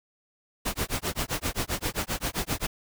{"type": "noise with tremolo", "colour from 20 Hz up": "pink", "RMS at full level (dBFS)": -27, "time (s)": [0.65, 2.67], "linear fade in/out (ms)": 10, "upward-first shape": "sine", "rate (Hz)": 7.6, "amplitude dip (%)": 100, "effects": []}